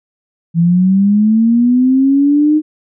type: linear sweep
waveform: sine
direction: up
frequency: 164.3 to 309.8 Hz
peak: -7 dBFS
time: 0.54-2.62 s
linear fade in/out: 50 ms
effects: none